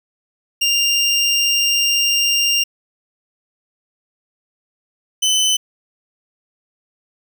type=tone pair in turn; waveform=25% pulse; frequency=2794 / 3030 Hz; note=F7 / F#7; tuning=0 / +40 cents; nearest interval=minor second; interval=140 cents; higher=second; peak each=-10 dBFS; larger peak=neither; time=0.61-2.64 / 5.22-5.57 s; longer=first; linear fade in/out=10 ms; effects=none